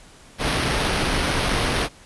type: noise with sample-and-hold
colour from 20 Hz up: pink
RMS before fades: -22 dBFS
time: 0.38-1.89 s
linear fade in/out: 50 ms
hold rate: 7350 Hz
effects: pink hiss -48 dBFS RMS until 2.05 s + resampled to 24000 Hz